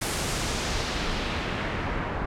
pink noise with low-pass filter sweep, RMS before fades -29 dBFS, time 0.01-2.26 s, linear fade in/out 10 ms, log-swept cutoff 11000 to 1400 Hz, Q 1.1, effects none

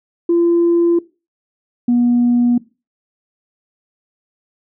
sine tone pair in turn, 341.7 / 241.6 Hz, F4 / B3, -38 / -38 cents, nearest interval tritone, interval 600 cents, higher first, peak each -9 dBFS, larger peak neither, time 0.29-0.99 / 1.88-2.58 s, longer neither, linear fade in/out 5 ms, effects noise-tail reverb RT60 0.3 s tail -20 dB re dry + tanh soft clip ceiling -7 dBFS

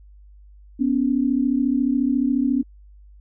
sine tone pair together, 247.7 / 281.9 Hz, B3 / C#4, +5 / +29 cents, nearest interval major second, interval 224 cents, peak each -20 dBFS, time 0.79-2.63 s, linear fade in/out 20 ms, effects added 50 Hz sine -44 dBFS peak until 3.2 s

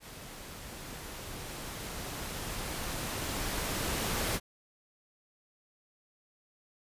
pink noise with level ramp, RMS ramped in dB -47 to -31 dBFS, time 0-4.4 s, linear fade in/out 50 ms, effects resampled to 32000 Hz

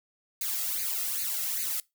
blue noise with flanger, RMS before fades -31 dBFS, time 0.41-1.8 s, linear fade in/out 2 ms, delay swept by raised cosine 0.45 to 1.55 ms, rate 2.5 Hz, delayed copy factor +0.8, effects noise-tail reverb RT60 0.2 s tail -22 dB re dry

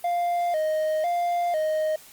triangle tone with vibrato, 659.3 Hz, E5, in tune, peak -20 dBFS, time 0.04-1.96 s, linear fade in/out 5 ms, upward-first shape square, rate 1 Hz, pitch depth 100 cents each way, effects white hiss -49 dBFS RMS until 2.12 s + Opus 32 kbps

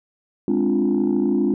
sine chord, D half-diminished seventh, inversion second, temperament equal, 207.7 / 261.6 / 293.7 / 349.2 Hz, Ab3 / C4 / D4 / F4, 0 / 0 / 0 / 0 cents, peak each -21 dBFS, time 0.48-1.54 s, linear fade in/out 2 ms, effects tanh soft clip ceiling -11 dBFS

